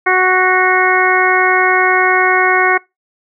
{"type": "harmonic tone with a mistuned harmonic", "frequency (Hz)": 370, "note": "F#4", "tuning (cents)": 0, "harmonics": [1, 2, 3, 4, 5, 6], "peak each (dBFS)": [-16, -16, -16, -16, -16, -16], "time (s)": [0.06, 2.78], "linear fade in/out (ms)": 10, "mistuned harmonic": 6, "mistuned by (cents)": -32, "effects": ["noise-tail reverb RT60 0.2 s tail -23 dB re dry"]}